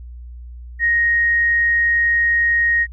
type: tone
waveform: sine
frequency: 1871 Hz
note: A#6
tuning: 6 cents sharp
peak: -13 dBFS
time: 0.79-2.87 s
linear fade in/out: 50 ms
effects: added 60 Hz sine -32 dBFS peak until 2.92 s